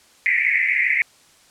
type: band-pass noise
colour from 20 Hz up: white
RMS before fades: -19 dBFS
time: 0.26-1.02 s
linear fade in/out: 0 ms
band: 1900 to 2300 Hz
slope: 96 dB/octave
effects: white hiss -53 dBFS RMS until 1.5 s + low-pass 9000 Hz 12 dB/octave